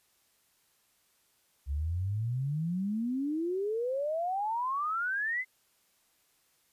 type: exponential sweep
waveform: sine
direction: up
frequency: 67.1 to 2089 Hz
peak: -29 dBFS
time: 1.66-5.45 s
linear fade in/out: 50 ms
effects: white hiss -70 dBFS RMS until 6.72 s + resampled to 32000 Hz